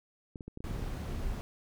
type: clicks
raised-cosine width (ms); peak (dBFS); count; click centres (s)
3; -29; 10; 0.358 / 0.408 / 0.48 / 0.574 / 0.605 / 0.67 / 0.71 / 0.746 / 0.794 / 0.825
type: noise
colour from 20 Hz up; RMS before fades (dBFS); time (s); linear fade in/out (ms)
brown; -36; 0.64-1.41; 0
effects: none